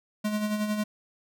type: tone with tremolo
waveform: square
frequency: 211.1 Hz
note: G#3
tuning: 29 cents sharp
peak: -25 dBFS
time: 0.24-0.84 s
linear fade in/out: 10 ms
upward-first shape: sine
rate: 11 Hz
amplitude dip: 50%
effects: none